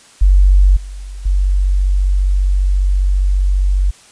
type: tone with level steps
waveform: sine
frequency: 47.41 Hz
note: F#1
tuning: 43 cents sharp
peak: -5 / -25 / -10 dBFS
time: 0.21-3.91 s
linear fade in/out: 10 ms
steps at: 0.76 / 1.25 s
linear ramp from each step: 10 ms
effects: white hiss -44 dBFS RMS until 4.11 s + resampled to 22050 Hz